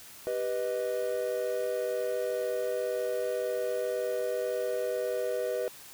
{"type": "chord", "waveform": "triangle", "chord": "G augmented", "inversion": "none", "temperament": "equal", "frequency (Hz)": [392, 493.9, 622.3], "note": ["G4", "B4", "D#5"], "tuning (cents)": [0, 0, 0], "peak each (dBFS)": [-34, -29, -32], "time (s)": [0.27, 5.68], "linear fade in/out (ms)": 0, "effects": ["white hiss -49 dBFS RMS until 5.93 s"]}